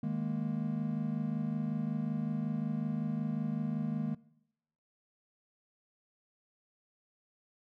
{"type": "chord", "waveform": "triangle", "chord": "D# suspended fourth", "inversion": "none", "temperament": "equal", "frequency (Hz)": [155.56, 207.7, 233.1], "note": ["D#3", "G#3", "A#3"], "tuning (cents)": [0, 0, 0], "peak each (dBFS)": -34, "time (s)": [0.03, 4.15], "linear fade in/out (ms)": 5, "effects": ["noise-tail reverb RT60 0.8 s tail -21 dB re dry"]}